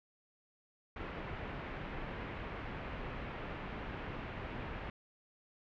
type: low-pass noise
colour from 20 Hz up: pink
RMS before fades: -43 dBFS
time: 0.96-4.9 s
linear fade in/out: 2 ms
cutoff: 2600 Hz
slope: 24 dB/octave
effects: none